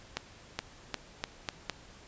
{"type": "accelerating click train", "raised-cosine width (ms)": 0.2, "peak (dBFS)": -14, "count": 6, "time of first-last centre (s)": [0.17, 1.697], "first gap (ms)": 420, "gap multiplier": 0.84, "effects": ["pink hiss -54 dBFS RMS until 2.07 s", "resampled to 16000 Hz"]}